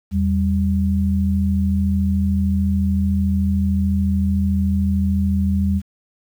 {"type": "tone pair together", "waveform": "sine", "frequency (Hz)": [82.41, 196.01], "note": ["E2", "G3"], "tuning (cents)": [0, 0], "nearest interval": "octave + minor third", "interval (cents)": 1500, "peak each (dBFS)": -18, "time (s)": [0.11, 5.82], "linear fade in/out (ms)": 50, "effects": ["8-bit"]}